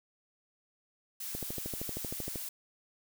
blue noise, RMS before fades -40 dBFS, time 1.2-2.49 s, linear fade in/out 5 ms
click train, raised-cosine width 2 ms, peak -25 dBFS, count 14, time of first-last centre 1.35-2.358 s, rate 12.9 Hz
effects none

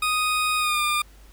20% pulse tone with pitch glide, 1244.5 to 1202.8 Hz, D#6 to D6, 0 to +41 cents, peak -16 dBFS, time 0.02-1.02 s, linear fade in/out 5 ms, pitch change -59 cents, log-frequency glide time 0.58-0.81 s, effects added 50 Hz sine -47 dBFS peak until 1.32 s + pink hiss -55 dBFS RMS until 1.32 s

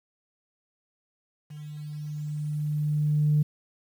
sine tone with level ramp, 150 Hz, D3, 37 cents sharp, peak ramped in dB -38 to -17 dBFS, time 1.5-3.43 s, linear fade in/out 10 ms, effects tanh soft clip ceiling -14 dBFS + 9-bit

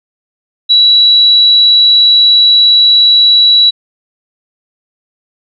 sine tone, 3919 Hz, B7, 14 cents flat, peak -3 dBFS, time 0.69-3.71 s, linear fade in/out 20 ms, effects none

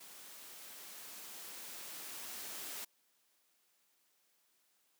white noise with level ramp, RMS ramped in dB -54 to -44 dBFS, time 0-2.85 s, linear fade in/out 10 ms, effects white hiss -75 dBFS RMS until 4.99 s + high-pass 200 Hz 12 dB/octave

